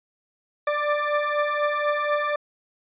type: beating tone pair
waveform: 20% pulse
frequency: 587.3 / 591.4 Hz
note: D5 / D5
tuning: 0 / +12 cents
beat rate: 4.1 Hz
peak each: -22 / -18 dBFS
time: 0.67-2.36 s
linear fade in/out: 5 ms
effects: resampled to 8000 Hz